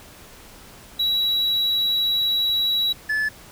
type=tone pair in turn; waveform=triangle; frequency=3896 / 1730.7 Hz; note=B7 / A6; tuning=-24 / -29 cents; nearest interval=octave + major second; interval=1405 cents; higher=first; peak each=-17 / -18 dBFS; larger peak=first; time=0.99-2.93 / 3.09-3.29 s; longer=first; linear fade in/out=10 ms; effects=pink hiss -45 dBFS RMS until 3.51 s